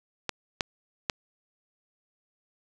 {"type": "clicks", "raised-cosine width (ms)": 0.2, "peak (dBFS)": [-11, -8, -8], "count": 3, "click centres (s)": [0.293, 0.608, 1.098], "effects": []}